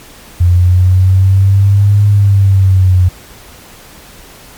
sine linear two-way sweep, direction up then down, 87.31 to 102.9 to 90 Hz, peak -4 dBFS, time 0.4-3.09 s, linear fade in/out 10 ms, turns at 2.05 s, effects pink hiss -36 dBFS RMS until 4.57 s + MP3 96 kbps

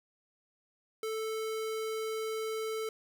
square tone, 440 Hz, A4, in tune, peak -34 dBFS, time 1.03-2.89 s, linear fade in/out 2 ms, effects none

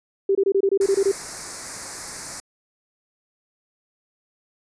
sine tone bursts, 392.4 Hz, G4, 2 cents sharp, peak -15 dBFS, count 10, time 0.29-1.116 s, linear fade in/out 5 ms, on 61 ms, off 24 ms
white band-stop noise, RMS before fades -32 dBFS, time 0.81-2.4 s, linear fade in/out 0 ms, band 2200 to 4400 Hz, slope 48 dB/octave
effects resampled to 22050 Hz

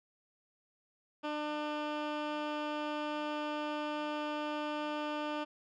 15% pulse tone with low-pass filter, 299.6 Hz, D4, 35 cents sharp, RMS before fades -37 dBFS, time 1.23-5.45 s, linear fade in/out 20 ms, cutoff 3000 Hz, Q 1.1, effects none

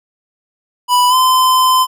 square tone with pitch glide, 987.8 to 1026.8 Hz, B5 to C6, 0 to -33 cents, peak -9 dBFS, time 0.88-1.87 s, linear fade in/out 50 ms, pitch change +67 cents, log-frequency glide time 1.09-1.14 s, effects none

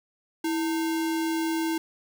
sine tone with sample-and-hold, 325.6 Hz, E4, 21 cents flat, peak -24 dBFS, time 0.44-1.78 s, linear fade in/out 5 ms, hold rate 1225 Hz, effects none

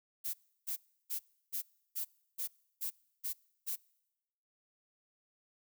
violet noise bursts, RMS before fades -37 dBFS, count 9, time 0.24-3.762 s, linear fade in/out 20 ms, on 98 ms, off 330 ms, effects noise-tail reverb RT60 1.0 s tail -26 dB re dry

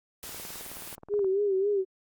white noise, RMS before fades -41 dBFS, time 0.23-0.95 s, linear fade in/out 0 ms
click train, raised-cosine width 1 ms, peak -31 dBFS, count 20, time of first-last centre 0.24-1.245 s, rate 18.9 Hz
sine tone with vibrato, 395.4 Hz, G4, 15 cents sharp, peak -23 dBFS, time 1.09-1.85 s, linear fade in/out 50 ms, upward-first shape sine, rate 3.7 Hz, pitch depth 83 cents each way
effects Opus 48 kbps

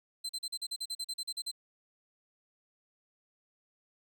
35% pulse tone bursts, 4087 Hz, C8, 41 cents flat, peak -33 dBFS, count 14, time 0.24-1.515 s, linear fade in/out 10 ms, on 53 ms, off 41 ms, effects none

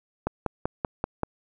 click train, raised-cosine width 1 ms, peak -11 dBFS, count 6, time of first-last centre 0.27-1.233 s, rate 5.19 Hz, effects none

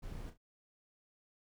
brown noise with echo, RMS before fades -45 dBFS, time 0.02-0.31 s, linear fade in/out 20 ms, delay 34 ms, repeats 2, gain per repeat -10 dB, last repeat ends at 0.378 s, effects none

